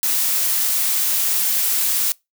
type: noise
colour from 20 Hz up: blue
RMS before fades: -19 dBFS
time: 0.03-2.12 s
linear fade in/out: 0 ms
effects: noise-tail reverb RT60 0.2 s tail -24 dB re dry